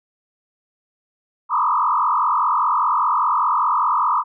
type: tone with frequency modulation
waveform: sine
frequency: 1099 Hz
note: C#6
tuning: 15 cents flat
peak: -15 dBFS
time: 1.49-4.24 s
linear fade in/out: 50 ms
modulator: 45 Hz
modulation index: 3.7
effects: none